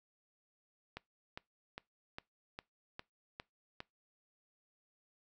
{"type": "click train", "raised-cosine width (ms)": 0.3, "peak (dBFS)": -27, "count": 8, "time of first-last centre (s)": [0.97, 3.804], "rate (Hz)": 2.47, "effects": ["noise-tail reverb RT60 0.2 s tail -23 dB re dry"]}